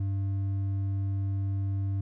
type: tone with hard clipping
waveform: sine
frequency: 98 Hz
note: G2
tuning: in tune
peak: -28 dBFS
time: 0-2.01 s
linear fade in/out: 5 ms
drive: 4 dB
effects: none